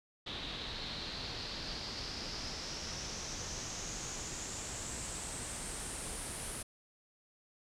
pink noise with low-pass filter sweep, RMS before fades -42 dBFS, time 0.26-6.63 s, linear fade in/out 10 ms, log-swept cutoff 3700 to 10000 Hz, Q 5.3, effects none

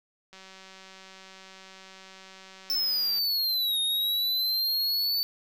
click train, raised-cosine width 0.2 ms, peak -31 dBFS, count 544, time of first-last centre 0.33-3.188 s, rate 190 Hz
square linear two-way sweep, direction down then up, 5330 to 3696 to 4531 Hz, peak -25 dBFS, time 2.7-5.23 s, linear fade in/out 0 ms, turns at 3.8 s
effects none

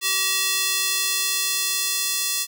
square tone with high-pass filter sweep, 382.2 Hz, G4, 44 cents flat, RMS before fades -23 dBFS, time 0.01-2.47 s, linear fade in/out 50 ms, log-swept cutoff 2900 to 4700 Hz, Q 0.75, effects none

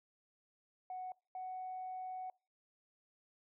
sine tone pair in turn, 740 / 743.7 Hz, F#5 / F#5, 0 / +9 cents, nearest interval unison, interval 9 cents, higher second, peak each -40 / -40 dBFS, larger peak neither, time 0.9-1.12 / 1.35-2.3 s, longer second, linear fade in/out 2 ms, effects noise-tail reverb RT60 0.3 s tail -25 dB re dry + tanh soft clip ceiling -37 dBFS

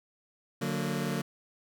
sawtooth chord, D augmented, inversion none, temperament just, 146.83 / 183.54 / 229.4 Hz, D3 / F#3 / A#3, 0 / -14 / -28 cents, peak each -30 dBFS, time 0.61-1.22 s, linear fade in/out 10 ms, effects none

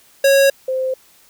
square / sine tone pair in turn, 550 / 520.5 Hz, C#5 / C5, -14 / -9 cents, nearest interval minor second, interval 95 cents, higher first, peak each -10 / -17 dBFS, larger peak first, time 0.24-0.5 / 0.68-0.94 s, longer neither, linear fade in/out 5 ms, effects white hiss -51 dBFS RMS until 1.29 s

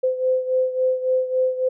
sine beating tone pair, 513 / 516.6 Hz, C5 / C5, -34 / -22 cents, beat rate 3.6 Hz, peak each -19 / -24 dBFS, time 0.03-1.69 s, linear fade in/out 10 ms, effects none

